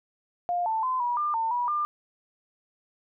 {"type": "tone with pitch steps", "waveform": "sine", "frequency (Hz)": [705, 886, 1025, 966, 1199, 901, 971, 1199], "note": ["F5", "A5", "C6", "B5", "D6", "A5", "B5", "D6"], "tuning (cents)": [16, 12, -36, -39, 36, 41, -30, 36], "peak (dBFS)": -24, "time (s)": [0.49, 1.85], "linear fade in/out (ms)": 0, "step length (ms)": 170, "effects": []}